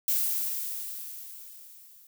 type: noise with level ramp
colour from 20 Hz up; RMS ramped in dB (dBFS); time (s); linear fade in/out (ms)
violet; -25 to -55; 0.08-2.07; 2
effects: none